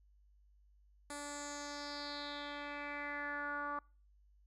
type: tone with low-pass filter sweep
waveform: 10% pulse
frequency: 289.7 Hz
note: D4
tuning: 24 cents flat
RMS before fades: -43 dBFS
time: 1.1-3.79 s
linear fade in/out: 2 ms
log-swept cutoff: 9400 to 1200 Hz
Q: 4.7
effects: noise-tail reverb RT60 0.4 s tail -26 dB re dry + added 50 Hz sine -64 dBFS peak until 4.46 s